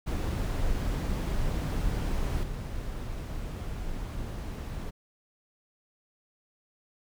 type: noise with level steps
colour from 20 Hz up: brown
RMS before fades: -29 / -35 dBFS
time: 0.06-4.91 s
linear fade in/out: 20 ms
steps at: 2.43 s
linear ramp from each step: 5 ms
effects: none